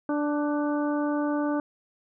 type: harmonic tone with a mistuned harmonic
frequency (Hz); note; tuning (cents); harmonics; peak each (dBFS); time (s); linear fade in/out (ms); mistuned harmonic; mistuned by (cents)
293.7; D4; 0; 1 / 2 / 3 / 4 / 5; -25 / -31 / -35 / -37 / -39; 0.09-1.6; 2; 5; +28
effects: none